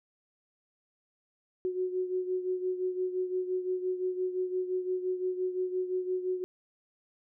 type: beating tone pair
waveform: sine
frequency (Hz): 366.9 / 372.7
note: F#4 / F#4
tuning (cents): -15 / +13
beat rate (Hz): 5.8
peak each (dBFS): -30 / -36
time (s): 1.65-6.44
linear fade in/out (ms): 0
effects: none